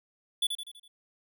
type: tone with echo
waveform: square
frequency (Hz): 3452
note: A7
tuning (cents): -34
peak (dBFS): -25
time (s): 0.42-0.47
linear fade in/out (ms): 5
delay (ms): 82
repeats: 5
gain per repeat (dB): -6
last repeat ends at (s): 0.88
effects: none